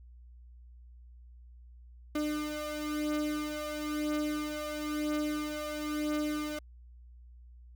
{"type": "beating tone pair", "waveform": "35% pulse", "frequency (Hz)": [300, 301], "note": ["D4", "D4"], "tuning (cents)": [37, 43], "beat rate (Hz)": 1, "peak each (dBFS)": [-35, -32], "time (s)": [2.15, 6.59], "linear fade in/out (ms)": 5, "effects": ["added 60 Hz sine -50 dBFS peak until 7.75 s"]}